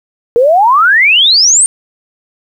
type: exponential sweep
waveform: sine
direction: up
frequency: 456.8 to 8960 Hz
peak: -4 dBFS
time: 0.36-1.66 s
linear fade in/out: 0 ms
effects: 7-bit